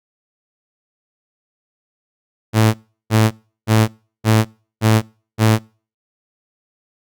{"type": "tone bursts", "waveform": "sawtooth", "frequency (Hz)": 110, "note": "A2", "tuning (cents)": 0, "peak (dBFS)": -6, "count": 6, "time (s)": [2.53, 5.59], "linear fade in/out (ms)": 50, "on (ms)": 210, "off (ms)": 360, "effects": ["noise-tail reverb RT60 0.4 s tail -26 dB re dry", "Opus 48 kbps"]}